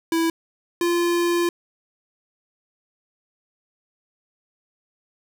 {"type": "tone pair in turn", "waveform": "square", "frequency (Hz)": [329.6, 345.5], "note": ["E4", "F4"], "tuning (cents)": [0, -19], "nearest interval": "minor second", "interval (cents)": 81, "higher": "second", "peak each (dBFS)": -19, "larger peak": "neither", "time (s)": [[0.12, 0.3], [0.81, 1.49]], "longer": "second", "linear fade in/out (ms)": 2, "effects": []}